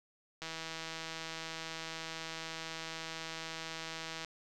click train, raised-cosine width 0.2 ms, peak -24 dBFS, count 621, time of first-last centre 0.42-4.247 s, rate 162 Hz, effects none

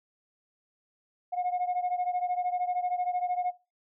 sine beating tone pair, 717 / 730 Hz, F5 / F#5, +45 / -24 cents, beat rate 13 Hz, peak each -28 / -30 dBFS, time 1.32-3.52 s, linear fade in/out 20 ms, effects noise-tail reverb RT60 0.3 s tail -22 dB re dry + tanh soft clip ceiling -23 dBFS

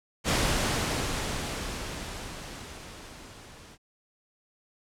pink noise with level ramp, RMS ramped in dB -24 to -50 dBFS, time 0.24-3.78 s, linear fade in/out 50 ms, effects low-pass 9000 Hz 12 dB/octave

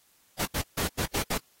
pink noise bursts at uneven times, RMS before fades -29 dBFS, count 6, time 0.39-0.46 / 0.54-0.62 / 0.77-0.88 / 0.98-1.06 / 1.14-1.23 / 1.3-1.38 s, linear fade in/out 10 ms, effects white hiss -64 dBFS RMS until 1.6 s + AAC 48 kbps

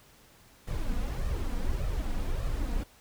brown noise with flanger, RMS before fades -30 dBFS, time 0.67-2.84 s, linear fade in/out 10 ms, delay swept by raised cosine 1.6 to 4.2 ms, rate 1.7 Hz, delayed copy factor +0.6, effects pink hiss -58 dBFS RMS until 3 s

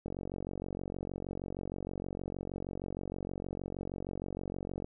click train, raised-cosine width 2 ms, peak -25 dBFS, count 223, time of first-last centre 0.06-4.844 s, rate 46.4 Hz, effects none

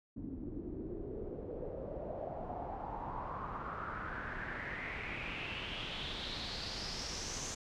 pink noise with low-pass filter sweep, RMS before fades -42 dBFS, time 0.16-7.55 s, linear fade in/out 10 ms, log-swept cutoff 260 to 6700 Hz, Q 5.1, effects none

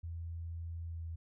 sine tone with pitch glide, 83.6 to 82.45 Hz, E2 to E2, +25 to +1 cents, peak -39 dBFS, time 0.03-1.16 s, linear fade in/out 10 ms, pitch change -24 cents, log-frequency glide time 0.86-1.03 s, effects none

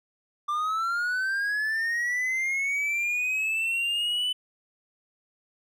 triangle linear sweep, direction up, 1174.7 to 3007 Hz, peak -23 dBFS, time 0.48-4.33 s, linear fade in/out 10 ms, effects none

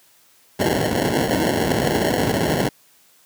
white noise with sample-and-hold, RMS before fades -19 dBFS, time 0.59-2.69 s, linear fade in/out 10 ms, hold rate 1225 Hz, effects white hiss -55 dBFS RMS until 3.25 s + high-pass 100 Hz 12 dB/octave

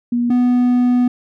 sine / triangle tone pair in turn, 240.1 / 246.7 Hz, B3 / B3, -49 / -2 cents, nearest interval unison, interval 47 cents, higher second, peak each -14 / -9 dBFS, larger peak second, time 0.12-0.3 / 0.3-1.08 s, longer second, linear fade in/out 5 ms, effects none

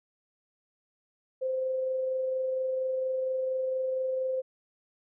sine tone with amplitude modulation, 520 Hz, C5, 11 cents flat, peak -26 dBFS, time 1.41-4.42 s, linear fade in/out 20 ms, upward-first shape sine, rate 24.3 Hz, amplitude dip 25%, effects none

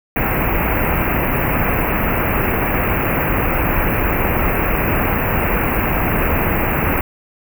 pink band-stop noise, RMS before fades -17 dBFS, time 0.16-7.01 s, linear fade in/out 2 ms, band 2700 to 13000 Hz, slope 96 dB/octave, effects none

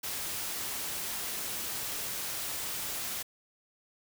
white noise, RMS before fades -36 dBFS, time 0.03-3.23 s, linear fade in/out 10 ms, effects none

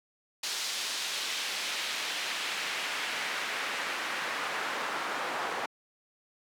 pink noise with band-pass filter sweep, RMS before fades -34 dBFS, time 0.43-5.66 s, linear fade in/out 5 ms, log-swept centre 4600 to 1100 Hz, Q 1, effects high-pass 200 Hz 12 dB/octave

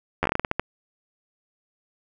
slowing click train, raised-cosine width 0.5 ms, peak -7 dBFS, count 11, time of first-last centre 0.23-0.596 s, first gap 11 ms, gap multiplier 1.25, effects none

